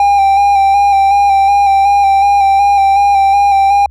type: tone with vibrato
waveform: triangle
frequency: 796 Hz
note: G5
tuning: 26 cents sharp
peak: -4 dBFS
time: 0-3.86 s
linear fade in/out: 2 ms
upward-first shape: square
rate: 2.7 Hz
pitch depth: 23 cents each way
effects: added 71 Hz sine -32 dBFS peak until 3.9 s